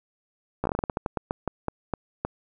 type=slowing click train; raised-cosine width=1 ms; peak=-12 dBFS; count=17; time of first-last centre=0.64-2.25 s; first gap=14 ms; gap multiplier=1.23; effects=none